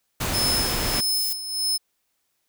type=noise; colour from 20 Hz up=pink; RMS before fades=-26 dBFS; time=0.2-1.01 s; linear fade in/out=10 ms
type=noise with exponential growth; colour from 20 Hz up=violet; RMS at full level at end=-28 dBFS; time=0.27-1.33 s; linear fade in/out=2 ms; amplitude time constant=230 ms
type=tone with tremolo; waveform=sawtooth; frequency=5210 Hz; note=E8; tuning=21 cents flat; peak=-18 dBFS; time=0.33-1.78 s; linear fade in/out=20 ms; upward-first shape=sine; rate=1.6 Hz; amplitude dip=70%
effects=white hiss -73 dBFS RMS until 2.48 s